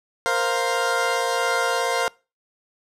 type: chord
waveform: 20% pulse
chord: Bb suspended second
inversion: none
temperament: equal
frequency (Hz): 466.2 / 523.3 / 698.5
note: Bb4 / C5 / F5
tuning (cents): 0 / 0 / 0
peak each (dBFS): -20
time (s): 0.26-2.08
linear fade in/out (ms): 0
effects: noise-tail reverb RT60 0.3 s tail -24 dB re dry + low-pass 10000 Hz 12 dB/octave

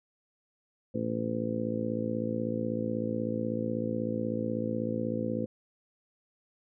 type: harmonic tone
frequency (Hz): 56.2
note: A1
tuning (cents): +37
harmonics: 2 / 3 / 4 / 5 / 6 / 7 / 8 / 9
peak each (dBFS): -38 / -43 / -33 / -37 / -39 / -44 / -41 / -35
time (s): 0.94-5.46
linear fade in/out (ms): 10
effects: none

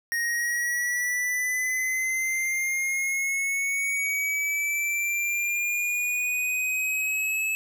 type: linear sweep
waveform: square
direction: up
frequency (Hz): 1864.7 to 2600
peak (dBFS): -25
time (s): 0.12-7.55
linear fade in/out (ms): 0
effects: none

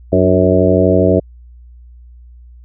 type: harmonic tone with a mistuned harmonic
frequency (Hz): 92.3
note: F#2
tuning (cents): -4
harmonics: 1 / 2 / 3 / 4 / 5 / 6 / 7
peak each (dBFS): -16 / -16 / -16 / -16 / -16 / -16 / -16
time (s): 0.12-1.2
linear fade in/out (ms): 10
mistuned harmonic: 3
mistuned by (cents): +65
effects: added 60 Hz sine -36 dBFS peak until 2.64 s

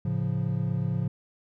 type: chord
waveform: triangle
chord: A augmented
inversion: none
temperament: equal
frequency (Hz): 110 / 138.59 / 174.61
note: A2 / C#3 / E#3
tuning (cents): 0 / 0 / 0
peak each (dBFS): -28 / -27 / -28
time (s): 0.05-1.08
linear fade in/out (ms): 5
effects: none

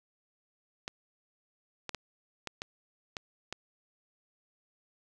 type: clicks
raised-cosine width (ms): 0.2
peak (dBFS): -19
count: 7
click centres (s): 0.879 / 1.893 / 1.947 / 2.473 / 2.619 / 3.168 / 3.526
effects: none

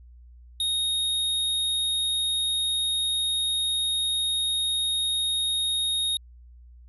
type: tone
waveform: square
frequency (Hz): 3729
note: A#7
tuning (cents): 0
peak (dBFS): -24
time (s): 0.6-6.17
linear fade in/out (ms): 2
effects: added 60 Hz sine -46 dBFS peak until 6.88 s + resampled to 32000 Hz

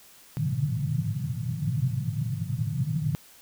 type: band-pass noise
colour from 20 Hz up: pink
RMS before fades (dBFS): -28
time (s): 0.37-3.15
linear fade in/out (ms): 0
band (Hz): 110 to 160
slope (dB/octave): 48
effects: white hiss -53 dBFS RMS until 3.41 s

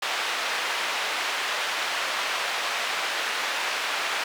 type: band-pass noise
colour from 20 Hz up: white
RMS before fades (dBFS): -28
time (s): 0.02-4.24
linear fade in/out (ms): 5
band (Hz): 650 to 2800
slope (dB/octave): 12
effects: none

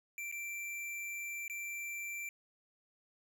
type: tone with dropouts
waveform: square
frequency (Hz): 2349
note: D7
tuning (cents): 0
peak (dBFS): -40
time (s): 0.18-2.29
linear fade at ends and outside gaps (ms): 1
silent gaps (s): 0.315-0.324 / 1.48-1.498
effects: none

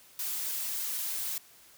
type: noise with flanger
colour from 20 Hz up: blue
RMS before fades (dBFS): -34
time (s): 0.19-1.38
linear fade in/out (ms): 2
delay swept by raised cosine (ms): 1.9 to 4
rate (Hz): 3.2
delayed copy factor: +0.55
effects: white hiss -57 dBFS RMS until 1.77 s

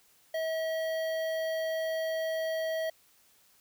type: tone with notch filter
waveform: square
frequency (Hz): 643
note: E5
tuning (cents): -43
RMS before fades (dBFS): -32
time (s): 0.34-2.9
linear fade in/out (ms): 5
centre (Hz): 8000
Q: 0.59
effects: white hiss -64 dBFS RMS until 3.6 s

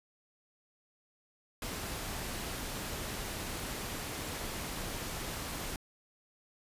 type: noise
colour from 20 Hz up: pink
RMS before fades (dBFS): -39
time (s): 1.62-5.76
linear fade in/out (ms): 2
effects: resampled to 32000 Hz

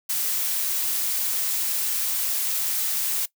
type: noise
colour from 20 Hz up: blue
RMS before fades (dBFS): -25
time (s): 0.09-3.26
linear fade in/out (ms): 10
effects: noise-tail reverb RT60 0.1 s tail -20 dB re dry

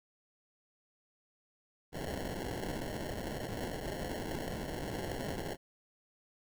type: noise with sample-and-hold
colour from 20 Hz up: white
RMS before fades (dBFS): -39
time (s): 1.92-5.57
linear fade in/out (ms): 50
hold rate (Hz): 1225
effects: none

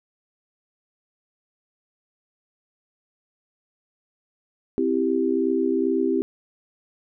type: chord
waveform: sine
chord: C major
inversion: none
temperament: equal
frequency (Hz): 261.6 / 329.6 / 392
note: C4 / E4 / G4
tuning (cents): 0 / 0 / 0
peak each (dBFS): -24 / -24 / -23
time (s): 4.78-6.22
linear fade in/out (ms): 0
effects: none

